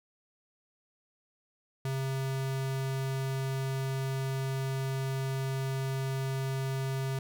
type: tone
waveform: square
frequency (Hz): 133.9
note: C3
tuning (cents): +40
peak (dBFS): -31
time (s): 1.85-7.19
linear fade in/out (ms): 2
effects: 12-bit